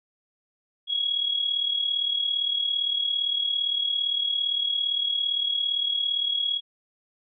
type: tone with amplitude modulation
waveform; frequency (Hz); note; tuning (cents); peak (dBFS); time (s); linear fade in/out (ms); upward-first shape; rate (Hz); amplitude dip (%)
sine; 3322; G#7; 0; -20; 0.87-6.61; 50; sine; 37.6; 65
effects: none